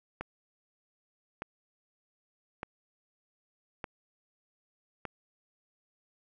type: click train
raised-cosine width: 0.5 ms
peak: -21 dBFS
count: 5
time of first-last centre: 0.21-5.053 s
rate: 0.826 Hz
effects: none